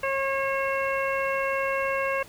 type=harmonic tone; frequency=543 Hz; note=C#5; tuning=36 cents flat; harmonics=1 / 2 / 3 / 4 / 5; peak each=-27 / -30 / -32 / -33 / -34 dBFS; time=0.03-2.23 s; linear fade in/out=5 ms; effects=pink hiss -49 dBFS RMS until 2.28 s